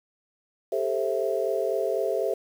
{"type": "chord", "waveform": "sine", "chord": "A minor seventh", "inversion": "third", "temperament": "just", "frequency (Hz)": [396, 440, 528, 660], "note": ["G4", "A4", "C5", "E5"], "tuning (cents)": [18, 0, 16, 2], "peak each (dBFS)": -29, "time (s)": [0.72, 2.34], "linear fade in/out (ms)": 5, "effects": ["8-bit"]}